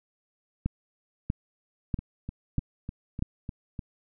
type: two click trains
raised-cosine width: 5 ms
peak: -14 / -22 dBFS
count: 5 / 7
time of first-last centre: 0.66-3.224 / 1.99-3.792 s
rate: 1.56 / 3.33 Hz
effects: none